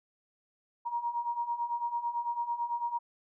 sine beating tone pair, 941 / 950 Hz, A#5 / A#5, +16 / +33 cents, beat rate 9 Hz, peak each -36 / -32 dBFS, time 0.85-2.99 s, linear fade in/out 20 ms, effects none

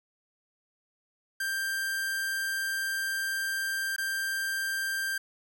45% pulse tone with dropouts, 1581 Hz, G6, 14 cents sharp, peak -29 dBFS, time 1.4-5.18 s, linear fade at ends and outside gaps 5 ms, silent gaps 3.963-3.981 s, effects none

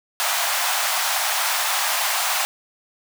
pink high-pass noise, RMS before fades -22 dBFS, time 0.2-2.45 s, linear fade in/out 0 ms, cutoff 670 Hz, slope 48 dB/octave, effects none

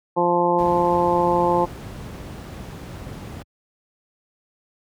harmonic tone, 174.61 Hz, F3, in tune, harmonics 1 / 2 / 3 / 4 / 5 / 6, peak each -27 / -22 / -22 / -28 / -20 / -26 dBFS, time 0.16-1.66 s, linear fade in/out 20 ms
brown noise, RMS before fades -30 dBFS, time 0.58-3.43 s, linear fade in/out 10 ms
effects high-pass 80 Hz 12 dB/octave

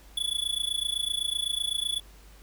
square tone with amplitude modulation, 3433 Hz, A7, 43 cents flat, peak -24 dBFS, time 0.17-2 s, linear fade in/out 5 ms, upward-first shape sine, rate 27.9 Hz, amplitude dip 90%, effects added 50 Hz sine -50 dBFS peak until 2.42 s + pink hiss -56 dBFS RMS until 2.42 s

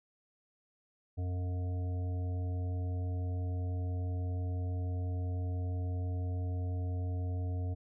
harmonic tone, 90.3 Hz, F#2, 42 cents flat, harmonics 1 / 3 / 5 / 7 / 8, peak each -32 / -46 / -50 / -53 / -54 dBFS, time 1.17-7.75 s, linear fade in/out 20 ms, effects none

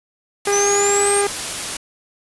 white noise, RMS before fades -25 dBFS, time 0.45-1.77 s, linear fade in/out 5 ms
harmonic tone, 404.2 Hz, G#4, 47 cents flat, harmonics 1 / 2 / 3 / 4 / 5 / 6, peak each -17 / -23 / -27 / -29 / -31 / -33 dBFS, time 0.47-1.27 s, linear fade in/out 2 ms
sine exponential sweep, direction up, 5930 to 8870 Hz, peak -18 dBFS, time 0.52-1.22 s, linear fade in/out 10 ms
effects resampled to 24000 Hz

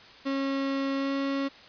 35% pulse tone with pitch glide, 273 to 275.1 Hz, C#4 to C#4, -26 to -13 cents, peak -25 dBFS, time 0.25-1.49 s, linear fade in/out 20 ms, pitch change +13 cents, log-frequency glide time 0.96-1.12 s, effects white hiss -50 dBFS RMS until 1.68 s + resampled to 11025 Hz

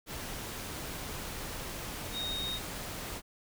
sine tone in noise, 3729 Hz, A#7, in tune, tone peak -34 dBFS, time 2.12-2.6 s, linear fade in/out 50 ms, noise pink, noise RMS -40 dBFS, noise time 0.06-3.22 s, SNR +3 dB, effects none

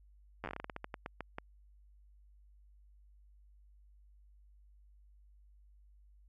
slowing click train, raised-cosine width 0.5 ms, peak -25 dBFS, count 17, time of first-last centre 0.44-1.384 s, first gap 9 ms, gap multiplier 1.22, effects added 50 Hz sine -59 dBFS peak until 6.28 s

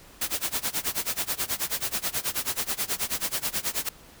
white noise with tremolo, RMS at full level -26 dBFS, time 0.21-3.89 s, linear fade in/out 5 ms, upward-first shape sine, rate 9.3 Hz, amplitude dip 95%, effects pink hiss -51 dBFS RMS until 4.2 s

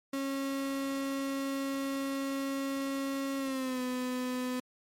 35% pulse tone with pitch glide, 273.3 to 252.1 Hz, C#4 to B3, -24 to +36 cents, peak -30 dBFS, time 0.13-4.6 s, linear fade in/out 5 ms, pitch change -140 cents, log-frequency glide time 3.38-3.81 s, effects MP3 64 kbps

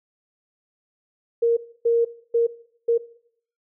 sine tone bursts at uneven times, 466.2 Hz, A#4, in tune, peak -15 dBFS, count 4, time 1.42-1.57 / 1.85-2.05 / 2.34-2.47 / 2.88-2.98 s, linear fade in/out 10 ms, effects noise-tail reverb RT60 0.6 s tail -18 dB re dry

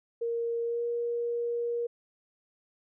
sine tone with pitch glide, 466.3 to 473.1 Hz, A#4 to A#4, +1 to +26 cents, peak -28 dBFS, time 0.21-1.87 s, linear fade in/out 10 ms, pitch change +25 cents, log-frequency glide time 0.63-0.83 s, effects none

